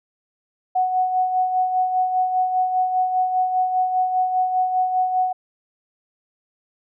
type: tone with tremolo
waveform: sine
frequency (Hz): 740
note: F#5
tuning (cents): 0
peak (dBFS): -15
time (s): 0.75-5.33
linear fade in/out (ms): 10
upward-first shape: sine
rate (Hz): 5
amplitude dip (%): 50
effects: none